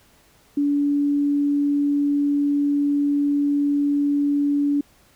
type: tone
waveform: sine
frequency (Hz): 287.1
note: D4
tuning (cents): -39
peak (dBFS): -17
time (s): 0.57-4.81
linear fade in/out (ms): 5
effects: pink hiss -56 dBFS RMS until 5.15 s